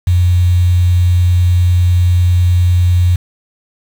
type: tone with quantisation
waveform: sine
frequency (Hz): 89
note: F2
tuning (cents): +33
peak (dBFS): -7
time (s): 0.07-3.16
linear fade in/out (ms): 5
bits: 5
effects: none